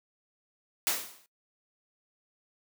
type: noise with exponential decay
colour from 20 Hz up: white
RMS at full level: -25 dBFS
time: 0.87-1.26 s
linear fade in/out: 0 ms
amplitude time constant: 83 ms
effects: noise-tail reverb RT60 0.1 s tail -19 dB re dry + high-pass 200 Hz 12 dB/octave